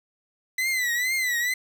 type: tone with vibrato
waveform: 40% pulse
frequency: 2000 Hz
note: B6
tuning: 21 cents sharp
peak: -22 dBFS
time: 0.58-1.54 s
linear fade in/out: 5 ms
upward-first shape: triangle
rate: 2.2 Hz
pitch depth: 120 cents each way
effects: 8-bit